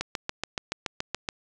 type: click train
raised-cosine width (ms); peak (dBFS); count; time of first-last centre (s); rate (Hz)
0.2; -11; 10; 0.01-1.288; 7.04
effects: resampled to 24000 Hz + 7-bit